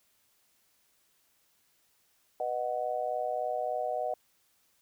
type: chord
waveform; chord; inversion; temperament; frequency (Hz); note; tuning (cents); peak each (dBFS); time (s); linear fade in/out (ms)
sine; B major; none; just; 493.9 / 617.4 / 740.8; B4 / D#5 / F#5; 0 / -14 / +2; -37 / -33 / -33; 2.4-4.14; 2
effects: white hiss -70 dBFS RMS until 4.81 s